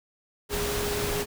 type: tone in noise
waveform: sine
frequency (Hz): 411.8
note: G#4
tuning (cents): -15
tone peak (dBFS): -30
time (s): 0.49-1.26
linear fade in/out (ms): 50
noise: pink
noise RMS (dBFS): -30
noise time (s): 0.49-1.26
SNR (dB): -3
effects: none